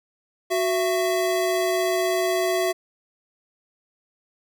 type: tone pair together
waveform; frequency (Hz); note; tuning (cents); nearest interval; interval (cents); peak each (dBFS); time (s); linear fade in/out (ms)
square; 369.5 / 668.3; F#4 / E5; -2 / +24; minor seventh; 1026; -24; 0.5-2.73; 20
effects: none